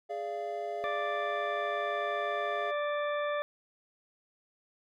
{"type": "chord", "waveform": "triangle", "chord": "D diminished", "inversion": "second", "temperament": "equal with one note detuned", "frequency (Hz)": [415.3, 587.3, 687.6], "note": ["Ab4", "D5", "F5"], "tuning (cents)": [0, 0, -27], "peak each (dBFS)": [-37, -38, -34], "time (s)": [0.09, 2.72], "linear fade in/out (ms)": 20}
{"type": "harmonic tone", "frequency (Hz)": 587.3, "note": "D5", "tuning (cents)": 0, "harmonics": [1, 2, 3, 4, 6], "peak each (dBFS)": [-31, -36, -39, -45, -47], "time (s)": [0.84, 3.42], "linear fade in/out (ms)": 0}
{"effects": []}